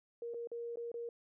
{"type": "tone with dropouts", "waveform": "sine", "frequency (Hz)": 470, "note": "A#4", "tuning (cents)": 14, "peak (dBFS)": -39, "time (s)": [0.22, 1.09], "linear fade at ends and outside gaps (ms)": 2, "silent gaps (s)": [[0.338, 0.343], [0.473, 0.516], [0.758, 0.771], [0.917, 0.941]], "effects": []}